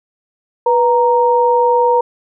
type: tone pair together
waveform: sine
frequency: 489.9 / 932.3 Hz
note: B4 / A#5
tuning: -14 / 0 cents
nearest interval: major seventh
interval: 1114 cents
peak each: -12 dBFS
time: 0.66-2.01 s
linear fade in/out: 5 ms
effects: none